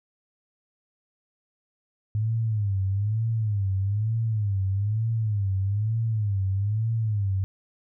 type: tone with vibrato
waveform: sine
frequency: 104.4 Hz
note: G#2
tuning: 10 cents sharp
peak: -22 dBFS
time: 2.15-7.44 s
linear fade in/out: 0 ms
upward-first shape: sine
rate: 1.1 Hz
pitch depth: 150 cents each way
effects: none